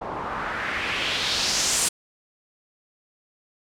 white noise with low-pass filter sweep, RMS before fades -26 dBFS, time 0.01-1.89 s, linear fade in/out 10 ms, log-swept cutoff 780 to 8800 Hz, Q 2.2, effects none

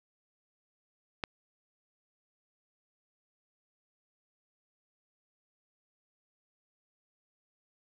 click, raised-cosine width 0.3 ms, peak -16 dBFS, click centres 1.238 s, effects none

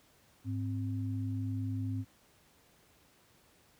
sine tone pair together, 103.82 / 261.6 Hz, G#2 / C4, 0 / 0 cents, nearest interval octave + major third, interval 1600 cents, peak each -33 / -38 dBFS, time 0.44-2.05 s, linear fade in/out 50 ms, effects pink hiss -65 dBFS RMS until 3.79 s + high-pass 60 Hz 12 dB/octave

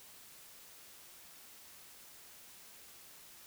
silence, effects white hiss -56 dBFS RMS until 3.46 s

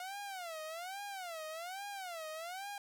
sawtooth tone with vibrato, 712 Hz, F5, 33 cents sharp, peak -38 dBFS, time 0-2.78 s, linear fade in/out 2 ms, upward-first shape sine, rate 1.2 Hz, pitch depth 230 cents each way, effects none

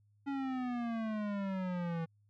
square exponential sweep, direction down, 281.5 to 162.5 Hz, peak -35 dBFS, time 0.26-2.06 s, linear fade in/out 20 ms, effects added 103 Hz sine -66 dBFS peak until 2.29 s + low-pass 2000 Hz 12 dB/octave

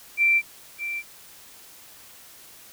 sine tone with echo, 2349 Hz, D7, in tune, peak -16 dBFS, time 0.17-0.42 s, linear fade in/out 50 ms, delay 610 ms, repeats 1, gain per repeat -11 dB, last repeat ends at 1.03 s, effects white hiss -48 dBFS RMS until 2.72 s

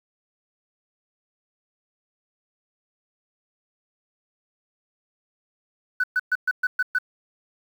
sine tone bursts, 1496 Hz, F#6, 19 cents sharp, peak -17 dBFS, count 7, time 6-6.986 s, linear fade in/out 5 ms, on 38 ms, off 120 ms, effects tanh soft clip ceiling -15 dBFS + 8-bit

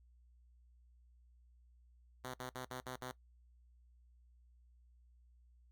5% pulse tone bursts, 127.5 Hz, C3, 44 cents flat, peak -32 dBFS, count 6, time 2.24-3.115 s, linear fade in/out 5 ms, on 100 ms, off 55 ms, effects noise-tail reverb RT60 0.1 s tail -18 dB re dry + added 60 Hz sine -63 dBFS peak until 5.71 s

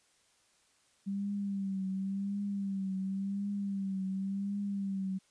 sine tone with vibrato, 196 Hz, G3, in tune, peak -32 dBFS, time 1.06-5.19 s, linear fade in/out 20 ms, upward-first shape triangle, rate 0.92 Hz, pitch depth 61 cents each way, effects white hiss -69 dBFS RMS until 5.3 s + resampled to 22050 Hz

